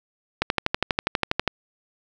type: click train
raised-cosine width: 0.3 ms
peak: -4 dBFS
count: 14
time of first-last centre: 0.42-1.477 s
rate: 12.3 Hz
effects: none